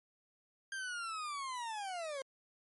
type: linear sweep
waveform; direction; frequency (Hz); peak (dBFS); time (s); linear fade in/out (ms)
40% pulse; down; 1599 to 523.3; -38; 0.72-2.22; 2
effects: MP3 48 kbps